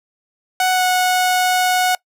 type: tone with pitch glide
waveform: sawtooth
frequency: 741 to 733.8 Hz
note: F#5 to F#5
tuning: +2 to -15 cents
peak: -10 dBFS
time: 0.6-1.95 s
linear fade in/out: 2 ms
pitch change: -17 cents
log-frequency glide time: 0.72-0.83 s
effects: noise-tail reverb RT60 0.1 s tail -23 dB re dry